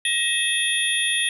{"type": "tone cluster", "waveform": "sine", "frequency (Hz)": [1888, 2597, 3262, 3576, 10400], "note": ["A#6", "E7", "G#7", "A7", "E9"], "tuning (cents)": [22, -26, -32, 27, -24], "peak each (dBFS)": -26, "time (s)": [0.05, 1.29], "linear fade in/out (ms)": 2, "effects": []}